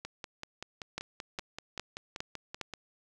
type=two click trains; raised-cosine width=0.2 ms; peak=-18 / -22 dBFS; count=5 / 15; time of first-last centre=0.98-2.613 / 0.05-2.737 s; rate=2.45 / 5.21 Hz; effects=none